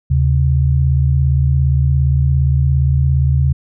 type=tone pair together; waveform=sine; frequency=76.7 / 134.05 Hz; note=D#2 / C3; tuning=-24 / +42 cents; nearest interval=minor seventh; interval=966 cents; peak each=-13 dBFS; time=0.1-3.53 s; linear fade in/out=10 ms; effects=none